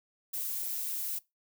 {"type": "noise", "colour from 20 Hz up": "violet", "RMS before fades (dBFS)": -35, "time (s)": [0.33, 1.19], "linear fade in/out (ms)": 10, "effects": ["noise-tail reverb RT60 0.2 s tail -21 dB re dry"]}